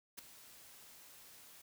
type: noise with ADSR envelope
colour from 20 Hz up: white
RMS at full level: -44 dBFS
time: 0.17-1.62 s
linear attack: 20 ms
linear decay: 4 ms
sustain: -14 dB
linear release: 10 ms
effects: none